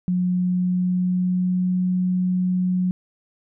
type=tone with pitch glide; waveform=sine; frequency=180.5 to 182.49 Hz; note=F#3 to F#3; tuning=-43 to -24 cents; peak=-18 dBFS; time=0.08-2.91 s; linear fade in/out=0 ms; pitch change=+19 cents; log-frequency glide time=0.3-1.8 s; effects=none